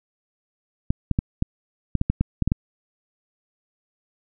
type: clicks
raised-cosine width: 5 ms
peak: -7 dBFS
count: 11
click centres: 0.905 / 1.113 / 1.189 / 1.424 / 1.953 / 2.014 / 2.1 / 2.21 / 2.423 / 2.476 / 2.519 s
effects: none